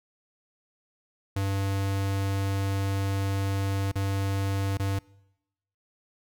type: tone with dropouts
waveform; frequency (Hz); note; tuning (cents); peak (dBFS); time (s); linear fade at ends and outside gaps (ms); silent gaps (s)
square; 98; G2; 0; -26; 1.36-4.99; 5; 3.917-3.955 / 4.773-4.796
effects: noise-tail reverb RT60 0.9 s tail -24 dB re dry